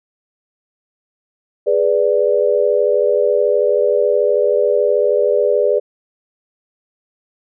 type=chord; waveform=sine; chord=G# diminished; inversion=none; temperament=equal; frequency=415.3 / 493.9 / 587.3 Hz; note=G#4 / B4 / D5; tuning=0 / 0 / 0 cents; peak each=-16 dBFS; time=1.66-5.8 s; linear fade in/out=20 ms; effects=none